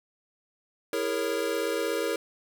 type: chord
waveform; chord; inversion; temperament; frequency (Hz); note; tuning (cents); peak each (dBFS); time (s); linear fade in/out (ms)
square; A# half-diminished seventh; second; equal with one note detuned; 329.6 / 409.6 / 466.2 / 554.4; E4 / G#4 / A#4 / C#5; 0 / -24 / 0 / 0; -35 / -33 / -31 / -34; 0.93-2.16; 2
effects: none